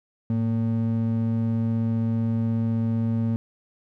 triangle ring-modulated tone, 169.6 Hz, E3, 50 cents sharp, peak -16 dBFS, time 0.3-3.36 s, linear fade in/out 0 ms, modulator 59.4 Hz, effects none

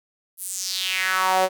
sawtooth tone with high-pass filter sweep, 187.4 Hz, F#3, 22 cents sharp, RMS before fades -23 dBFS, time 0.37-1.49 s, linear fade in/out 50 ms, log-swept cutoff 12000 to 530 Hz, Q 3.4, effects none

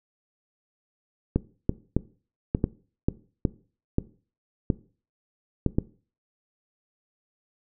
clicks, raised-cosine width 3 ms, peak -8 dBFS, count 11, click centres 1.36 / 1.694 / 1.966 / 2.549 / 2.641 / 3.085 / 3.452 / 3.984 / 4.702 / 5.663 / 5.785 s, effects noise-tail reverb RT60 0.4 s tail -19 dB re dry

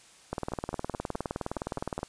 two click trains, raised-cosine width 1 ms, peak -24 / -17 dBFS, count 8 / 34, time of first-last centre 0.52-1.991 / 0.33-2.031 s, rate 4.76 / 19.4 Hz, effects white hiss -56 dBFS RMS until 2.08 s + resampled to 22050 Hz

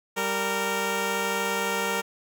10% pulse tone pair together, 195.3 / 462 Hz, G3 / A#4, -6 / -16 cents, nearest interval octave + minor third, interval 1490 cents, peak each -22 / -18 dBFS, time 0.16-2.02 s, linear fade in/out 20 ms, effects none

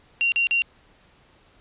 sine tone bursts, 2761 Hz, F7, 20 cents flat, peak -18 dBFS, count 3, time 0.21-0.62 s, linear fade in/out 0 ms, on 110 ms, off 40 ms, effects pink hiss -57 dBFS RMS until 1.6 s + resampled to 8000 Hz

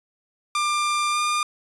sawtooth tone with pitch glide, 1192 to 1205.9 Hz, D6 to D6, +25 to +45 cents, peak -17 dBFS, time 0.55-1.43 s, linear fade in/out 2 ms, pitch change +20 cents, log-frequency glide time 1.11-1.19 s, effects resampled to 24000 Hz

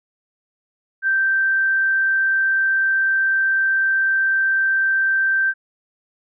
sine tone, 1564 Hz, G6, 4 cents flat, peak -15 dBFS, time 1.02-5.54 s, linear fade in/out 50 ms, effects none

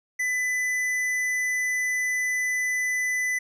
sine tone with tanh clipping, 2000 Hz, B6, 21 cents sharp, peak -25 dBFS, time 0.19-3.39 s, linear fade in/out 10 ms, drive 12 dB, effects none

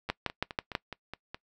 two click trains, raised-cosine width 0.3 ms, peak -12 / -22 dBFS, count 5 / 7, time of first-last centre 0.1-0.751 / 0.09-1.345 s, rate 6.14 / 4.78 Hz, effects noise-tail reverb RT60 0.1 s tail -22 dB re dry

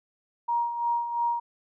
sine tone with tremolo, 944 Hz, A#5, 22 cents sharp, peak -22 dBFS, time 0.48-1.4 s, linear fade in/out 10 ms, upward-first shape sine, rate 2.9 Hz, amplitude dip 60%, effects none

